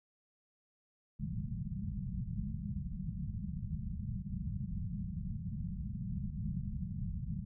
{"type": "low-pass noise", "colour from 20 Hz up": "white", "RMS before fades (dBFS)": -39, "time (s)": [1.19, 7.45], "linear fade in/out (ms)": 10, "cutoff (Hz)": 210, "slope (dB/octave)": 96, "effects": []}